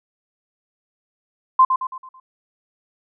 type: tone with echo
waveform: sine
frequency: 1040 Hz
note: C6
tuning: 11 cents flat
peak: -8 dBFS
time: 1.59-1.65 s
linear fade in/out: 5 ms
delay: 110 ms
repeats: 5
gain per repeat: -7 dB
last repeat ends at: 2.2 s
effects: none